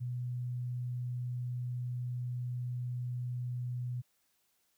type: tone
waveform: sine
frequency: 123.47 Hz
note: B2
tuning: in tune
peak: -34 dBFS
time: 0-4.02 s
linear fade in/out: 20 ms
effects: white hiss -75 dBFS RMS until 4.77 s